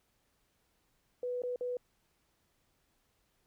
sine tone with dropouts, 493.9 Hz, B4, in tune, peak -33 dBFS, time 1.23-1.77 s, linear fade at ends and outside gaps 2 ms, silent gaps 1.42-1.435 / 1.56-1.609 s, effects pink hiss -75 dBFS RMS until 3.46 s

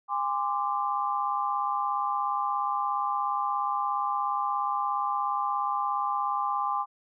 sine tone cluster, 814 / 1039 / 1176 Hz, G#5 / C6 / D6, -35 / -12 / +2 cents, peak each -30 dBFS, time 0.08-6.86 s, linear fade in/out 50 ms, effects none

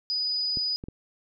sine tone, 4961 Hz, D#8, 6 cents flat, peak -25 dBFS, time 0.1-0.76 s, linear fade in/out 0 ms
clicks, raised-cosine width 3 ms, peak -24 dBFS, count 3, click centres 0.572 / 0.839 / 0.885 s
effects none

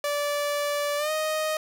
sawtooth tone with pitch glide, 581 to 622.7 Hz, D5 to D#5, -19 to +1 cents, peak -21 dBFS, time 0.04-1.57 s, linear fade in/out 2 ms, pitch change +120 cents, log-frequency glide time 0.97-1.11 s, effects none

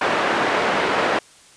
pink band-pass noise, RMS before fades -20 dBFS, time 0.01-1.19 s, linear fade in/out 5 ms, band 380 to 2100 Hz, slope 12 dB/octave, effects white hiss -49 dBFS RMS until 1.56 s + resampled to 22050 Hz

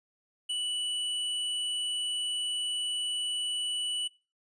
square tone, 2960 Hz, F#7, in tune, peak -30 dBFS, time 0.49-4.08 s, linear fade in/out 10 ms, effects noise-tail reverb RT60 0.3 s tail -20 dB re dry + resampled to 22050 Hz

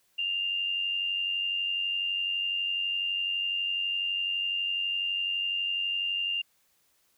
sine tone with amplitude modulation, 2799 Hz, F7, 3 cents sharp, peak -25 dBFS, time 0.18-6.42 s, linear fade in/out 10 ms, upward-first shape sine, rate 92 Hz, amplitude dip 45%, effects white hiss -69 dBFS RMS until 7.17 s

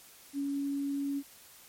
sine tone, 280.5 Hz, C#4, 21 cents sharp, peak -30 dBFS, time 0.33-1.23 s, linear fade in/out 50 ms, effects white hiss -55 dBFS RMS until 1.68 s + MP3 64 kbps

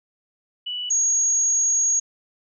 sine tone pair in turn, 2956 / 6615 Hz, F#7 / G#8, -2 / -8 cents, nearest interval octave + major second, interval 1394 cents, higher second, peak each -26 / -17 dBFS, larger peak second, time 0.66-0.9 / 0.9-2 s, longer second, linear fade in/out 10 ms, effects none

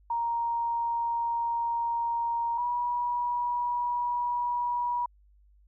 sine tone pair in turn, 935 / 966.9 Hz, A#5 / B5, +5 / -37 cents, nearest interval minor second, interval 58 cents, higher second, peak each -26 / -26 dBFS, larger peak neither, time 0.1-2.58 / 2.58-5.06 s, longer neither, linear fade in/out 5 ms, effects added 50 Hz sine -57 dBFS peak until 5.67 s

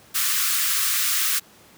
white high-pass noise, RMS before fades -22 dBFS, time 0.14-1.4 s, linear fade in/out 20 ms, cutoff 1100 Hz, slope 96 dB/octave, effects pink hiss -51 dBFS RMS until 1.77 s + high-pass 100 Hz 12 dB/octave

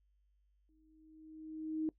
sine tone with exponential growth, 314 Hz, D#4, 16 cents sharp, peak -31 dBFS, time 0.69-1.89 s, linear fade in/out 1 ms, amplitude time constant 260 ms, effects noise-tail reverb RT60 0.1 s tail -21 dB re dry + added 50 Hz sine -70 dBFS peak until 1.98 s

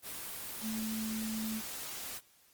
sine tone in noise, 220 Hz, A3, in tune, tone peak -35 dBFS, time 0.61-1.62 s, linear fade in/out 50 ms, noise white, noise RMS -42 dBFS, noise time 0.02-2.21 s, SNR +4 dB, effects white hiss -65 dBFS RMS until 2.53 s + Opus 24 kbps

